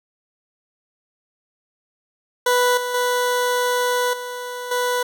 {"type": "tone with level steps", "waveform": "20% pulse", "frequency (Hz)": 493.3, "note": "B4", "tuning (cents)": -2, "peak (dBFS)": [-10, -18, -13, -23, -14], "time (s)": [2.46, 5.03], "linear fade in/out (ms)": 5, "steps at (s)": [2.77, 2.94, 4.13, 4.71], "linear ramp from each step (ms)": 5, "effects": []}